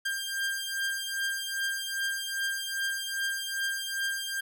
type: beating tone pair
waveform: sawtooth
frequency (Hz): 1593 / 1595.5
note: G6 / G6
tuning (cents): +27 / +30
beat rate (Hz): 2.5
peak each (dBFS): -29 / -30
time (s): 0.05-4.41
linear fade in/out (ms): 10
effects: none